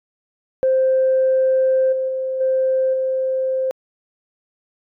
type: tone with level steps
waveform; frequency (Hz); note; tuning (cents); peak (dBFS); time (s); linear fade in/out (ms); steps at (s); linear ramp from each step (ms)
sine; 523.3; C5; 0; -12 / -18 / -20 / -14 / -17; 0.63-3.71; 0; 1.92 / 2.08 / 2.4 / 2.93; 10
effects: tanh soft clip ceiling -9 dBFS